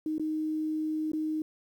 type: tone with dropouts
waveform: sine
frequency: 311.1 Hz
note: D#4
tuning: in tune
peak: -28 dBFS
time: 0.06-1.42 s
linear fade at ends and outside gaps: 2 ms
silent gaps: 0.182-0.196 / 1.118-1.133 s
effects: 10-bit